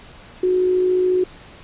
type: tone with amplitude modulation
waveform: sine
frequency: 366.7 Hz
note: F#4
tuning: 15 cents flat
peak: -13 dBFS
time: 0.43-1.24 s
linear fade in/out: 5 ms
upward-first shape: sine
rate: 54 Hz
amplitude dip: 30%
effects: pink hiss -43 dBFS RMS until 1.63 s + resampled to 8000 Hz